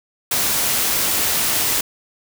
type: noise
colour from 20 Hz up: white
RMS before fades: -19 dBFS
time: 0.31-1.81 s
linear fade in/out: 5 ms
effects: none